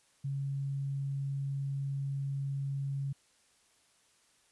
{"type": "tone", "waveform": "sine", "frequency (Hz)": 138.3, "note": "C#3", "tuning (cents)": -4, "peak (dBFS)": -32, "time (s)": [0.24, 3.13], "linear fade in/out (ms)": 10, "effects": ["white hiss -68 dBFS RMS until 4.51 s", "resampled to 24000 Hz"]}